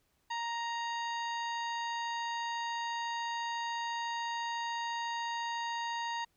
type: harmonic tone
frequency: 934 Hz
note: A#5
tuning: 3 cents sharp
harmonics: 1 / 2 / 3 / 4 / 5 / 7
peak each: -35 / -41 / -46 / -47 / -50 / -52 dBFS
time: 0.3-6.25 s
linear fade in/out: 10 ms
effects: pink hiss -75 dBFS RMS until 6.36 s